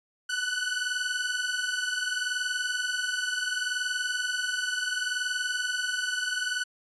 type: tone pair together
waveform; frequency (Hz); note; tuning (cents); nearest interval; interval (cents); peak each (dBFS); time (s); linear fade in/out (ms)
sawtooth; 1480 / 1500.7; F#6 / F#6; 0 / +24; unison; 24; -27; 0.29-6.64; 10
effects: resampled to 22050 Hz